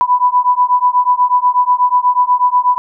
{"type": "beating tone pair", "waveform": "sine", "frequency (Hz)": [987.8, 996], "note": ["B5", "B5"], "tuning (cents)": [0, 14], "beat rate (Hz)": 8.2, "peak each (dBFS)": -12, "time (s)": [0.01, 2.78], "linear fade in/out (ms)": 0, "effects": []}